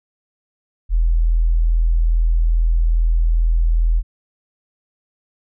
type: tone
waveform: sine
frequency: 41.2 Hz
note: E1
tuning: in tune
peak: -12 dBFS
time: 0.89-4.03 s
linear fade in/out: 50 ms
effects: none